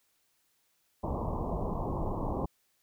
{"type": "low-pass noise", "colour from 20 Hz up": "pink", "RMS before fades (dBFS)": -33, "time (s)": [1.03, 2.46], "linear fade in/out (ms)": 10, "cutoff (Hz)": 1100, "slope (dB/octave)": 96, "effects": ["white hiss -73 dBFS RMS until 2.82 s"]}